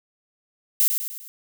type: noise with echo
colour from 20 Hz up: violet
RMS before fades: -18 dBFS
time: 0.8-0.88 s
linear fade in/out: 0 ms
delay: 100 ms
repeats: 4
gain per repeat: -6 dB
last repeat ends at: 1.28 s
effects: none